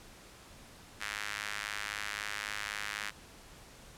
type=tone with high-pass filter; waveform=sawtooth; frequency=103.83 Hz; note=G#2; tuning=in tune; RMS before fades=-39 dBFS; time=1-3.11 s; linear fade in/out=20 ms; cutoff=1700 Hz; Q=1.8; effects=pink hiss -54 dBFS RMS until 3.97 s + low-pass 11000 Hz 12 dB/octave